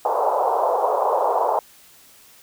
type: band-pass noise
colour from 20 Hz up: white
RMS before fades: -20 dBFS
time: 0.05-1.59 s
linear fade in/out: 2 ms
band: 450 to 1000 Hz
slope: 48 dB/octave
effects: white hiss -50 dBFS RMS until 2.42 s